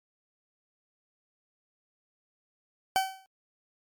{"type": "tone with exponential decay", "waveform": "40% pulse", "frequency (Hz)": 765, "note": "G5", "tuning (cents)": -42, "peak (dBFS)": -19, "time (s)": [2.96, 3.26], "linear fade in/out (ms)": 0, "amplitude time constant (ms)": 64, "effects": ["MP3 96 kbps"]}